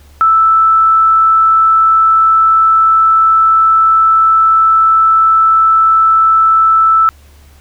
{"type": "tone", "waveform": "sine", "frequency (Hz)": 1318.5, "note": "E6", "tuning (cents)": 0, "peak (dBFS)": -5, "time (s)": [0.21, 7.09], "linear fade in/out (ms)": 0, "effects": ["added 72 Hz sine -39 dBFS peak until 7.6 s", "pink hiss -47 dBFS RMS until 7.6 s"]}